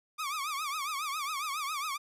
sawtooth tone with vibrato, 1180 Hz, D6, 8 cents sharp, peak -29 dBFS, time 0.18-1.98 s, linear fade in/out 20 ms, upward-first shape triangle, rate 7.3 Hz, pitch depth 170 cents each way, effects resampled to 32000 Hz

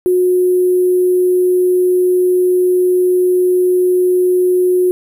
sine tone with sample-and-hold, 363.2 Hz, F#4, 32 cents flat, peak -9 dBFS, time 0.06-4.91 s, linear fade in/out 0 ms, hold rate 11025 Hz, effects none

